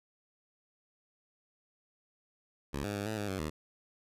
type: tone with pitch steps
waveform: 10% pulse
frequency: 70.5 / 102.7 / 101.1 / 109.1 / 103.1 / 95.4 / 77.1 Hz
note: C#2 / G#2 / G#2 / A2 / G#2 / G2 / D#2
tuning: +30 / -19 / -46 / -14 / -12 / -47 / -15 cents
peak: -26 dBFS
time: 2.73-3.5 s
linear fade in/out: 10 ms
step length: 110 ms
effects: resampled to 32000 Hz